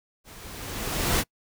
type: noise with level ramp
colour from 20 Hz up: pink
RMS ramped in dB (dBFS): -47 to -21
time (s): 0.24-1.24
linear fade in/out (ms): 50
effects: noise-tail reverb RT60 0.1 s tail -26 dB re dry